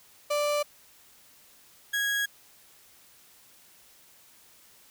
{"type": "tone pair in turn", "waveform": "35% pulse", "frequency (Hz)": [588, 1652.1], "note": ["D5", "G#6"], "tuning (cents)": [2, -10], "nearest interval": "octave + tritone", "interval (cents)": 1788, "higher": "second", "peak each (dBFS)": [-23, -24], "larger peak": "first", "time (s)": [[0.3, 0.63], [1.93, 2.26]], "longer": "neither", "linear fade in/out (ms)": 10, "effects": ["white hiss -57 dBFS RMS until 4.9 s"]}